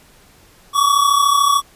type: tone pair together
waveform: square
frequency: 1123 / 1156.6 Hz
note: C#6 / D6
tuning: +22 / -27 cents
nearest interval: minor second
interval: 51 cents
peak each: -14 / -17 dBFS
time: 0.73-1.62 s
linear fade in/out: 50 ms
effects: pink hiss -49 dBFS RMS until 1.75 s + resampled to 32000 Hz